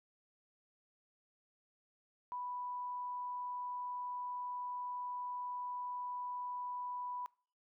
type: tone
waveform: sine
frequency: 987.8 Hz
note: B5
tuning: in tune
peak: -39 dBFS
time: 2.32-7.26 s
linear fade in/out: 0 ms
effects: noise-tail reverb RT60 0.4 s tail -22 dB re dry